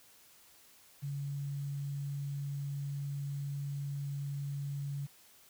sine tone with quantisation, 141.2 Hz, C#3, 32 cents sharp, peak -35 dBFS, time 1.02-5.07 s, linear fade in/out 20 ms, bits 10, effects white hiss -61 dBFS RMS until 5.49 s

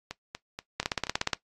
two click trains, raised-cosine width 0.2 ms, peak -18 / -9 dBFS, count 5 / 10, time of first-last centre 0.11-1.069 / 0.8-1.333 s, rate 4.17 / 16.9 Hz, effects noise-tail reverb RT60 0.1 s tail -18 dB re dry + AAC 32 kbps

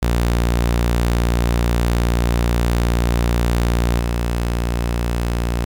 sawtooth tone with level steps, 58.8 Hz, A#1, 16 cents sharp, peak -11 / -14 dBFS, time 0.02-5.65 s, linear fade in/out 10 ms, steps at 3.99 s, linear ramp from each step 5 ms, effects 8-bit

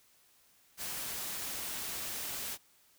white noise, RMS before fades -39 dBFS, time 0.77-2.58 s, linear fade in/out 50 ms, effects white hiss -66 dBFS RMS until 2.98 s

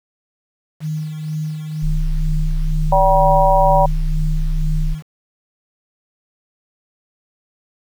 sine tone with tremolo, 154.7 Hz, D#3, 10 cents flat, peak -19 dBFS, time 0.8-5.03 s, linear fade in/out 50 ms, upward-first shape sine, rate 2.1 Hz, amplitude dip 50%
sine tone, 31.98 Hz, C1, 39 cents flat, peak -15 dBFS, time 1.82-4.95 s, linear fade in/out 20 ms
harmonic tone, 191.8 Hz, G3, 37 cents flat, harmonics 3 / 4 / 5, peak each -15 / -15 / -15 dBFS, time 2.92-3.86 s, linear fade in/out 5 ms
effects 7-bit

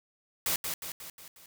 white noise with echo, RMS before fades -29 dBFS, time 0.46-0.56 s, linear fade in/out 2 ms, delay 180 ms, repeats 5, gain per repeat -5 dB, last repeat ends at 1.46 s, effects none

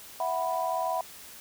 sine chord, E suspended second, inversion none, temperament equal, 659.3 / 740 / 987.8 Hz, E5 / F#5 / B5, 0 / 0 / 0 cents, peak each -31 dBFS, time 0.2-1.01 s, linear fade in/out 2 ms, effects white hiss -47 dBFS RMS until 1.4 s

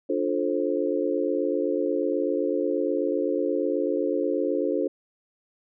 sine chord, D minor seventh, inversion none, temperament just, 293.7 / 352.4 / 440.5 / 528.6 Hz, D4 / F4 / A4 / C5, 0 / +16 / +2 / +18 cents, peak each -28 dBFS, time 0.09-4.88 s, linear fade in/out 10 ms, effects none

